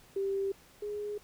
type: tone pair in turn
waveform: sine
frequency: 392 / 415.5 Hz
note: G4 / G#4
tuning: 0 / +1 cents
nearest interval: minor second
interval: 101 cents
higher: second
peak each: -29 / -34 dBFS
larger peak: first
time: 0.16-0.52 / 0.82-1.18 s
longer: neither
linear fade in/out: 5 ms
effects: pink hiss -59 dBFS RMS until 1.23 s